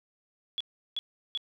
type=tone bursts; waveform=sine; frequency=3383 Hz; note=G#7; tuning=31 cents sharp; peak=-29 dBFS; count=3; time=0.58-1.375 s; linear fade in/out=0 ms; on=25 ms; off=360 ms; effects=none